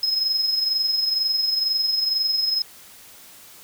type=tone with amplitude modulation; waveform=triangle; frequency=5130 Hz; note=E8; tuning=48 cents flat; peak=-15 dBFS; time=0.03-2.62 s; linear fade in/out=2 ms; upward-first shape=sine; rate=22.1 Hz; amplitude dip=55%; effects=tanh soft clip ceiling -13 dBFS + white hiss -46 dBFS RMS until 3.63 s